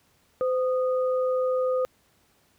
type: tone pair together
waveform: sine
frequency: 512 / 1235 Hz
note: C5 / D#6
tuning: -38 / -13 cents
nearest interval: octave + minor third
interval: 1525 cents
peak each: -22 / -33 dBFS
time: 0.41-1.85 s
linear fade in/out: 0 ms
effects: pink hiss -64 dBFS RMS until 2.58 s + high-pass 60 Hz 12 dB/octave